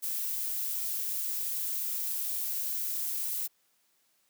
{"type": "noise", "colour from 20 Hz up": "violet", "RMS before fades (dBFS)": -33, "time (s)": [0.02, 3.48], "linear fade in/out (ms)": 20, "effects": ["white hiss -71 dBFS RMS until 4.29 s", "high-pass 150 Hz 12 dB/octave"]}